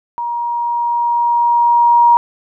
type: tone with level ramp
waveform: sine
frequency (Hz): 948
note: A#5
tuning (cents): +29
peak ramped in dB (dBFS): -18 to -5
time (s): 0.18-2.17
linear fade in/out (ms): 0
effects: none